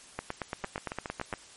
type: two click trains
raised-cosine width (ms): 0.5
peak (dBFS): -17 / -19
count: 11 / 6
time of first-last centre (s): 0.19-1.328 / 0.64-1.337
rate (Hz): 8.79 / 7.17
effects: white hiss -52 dBFS RMS until 1.56 s + MP3 48 kbps